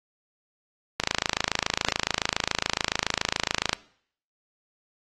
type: click train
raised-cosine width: 0.2 ms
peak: -5 dBFS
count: 75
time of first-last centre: 1-3.731 s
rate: 27.1 Hz
effects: noise-tail reverb RT60 0.6 s tail -20 dB re dry + AAC 32 kbps